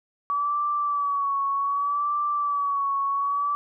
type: tone with vibrato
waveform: sine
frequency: 1141 Hz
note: C#6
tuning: 50 cents sharp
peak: -22 dBFS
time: 0.3-3.55 s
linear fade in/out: 0 ms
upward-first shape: sine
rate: 0.65 Hz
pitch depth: 50 cents each way
effects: none